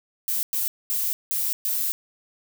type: noise bursts at uneven times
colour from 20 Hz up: violet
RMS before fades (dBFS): -25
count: 5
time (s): 0.28-0.43 / 0.53-0.68 / 0.9-1.13 / 1.31-1.53 / 1.65-1.92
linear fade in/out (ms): 0
effects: none